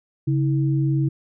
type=tone pair together; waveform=sine; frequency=138.59 / 322.3 Hz; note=C#3 / E4; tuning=0 / -39 cents; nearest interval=octave + minor third; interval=1461 cents; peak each=-18 / -25 dBFS; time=0.27-1.09 s; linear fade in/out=10 ms; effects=none